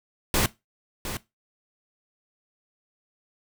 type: noise with echo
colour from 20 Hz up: pink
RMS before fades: -22 dBFS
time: 0.34-0.46 s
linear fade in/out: 2 ms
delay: 710 ms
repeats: 1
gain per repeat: -10 dB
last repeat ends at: 1.17 s
effects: noise-tail reverb RT60 0.2 s tail -18 dB re dry